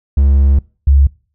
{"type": "tone pair in turn", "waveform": ["triangle", "sine"], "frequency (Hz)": [69.3, 69.3], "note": ["C#2", "C#2"], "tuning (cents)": [0, 0], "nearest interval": "unison", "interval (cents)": 0, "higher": "neither", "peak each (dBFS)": -5, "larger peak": "neither", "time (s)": [[0.17, 0.59], [0.87, 1.07]], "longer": "first", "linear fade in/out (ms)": 5, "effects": ["noise-tail reverb RT60 0.4 s tail -23 dB re dry"]}